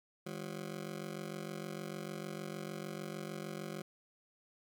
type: ring-modulated tone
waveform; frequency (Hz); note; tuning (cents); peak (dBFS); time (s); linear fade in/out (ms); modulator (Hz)
20% pulse; 181; F#3; -38; -33; 0.26-3.82; 5; 23.3
effects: none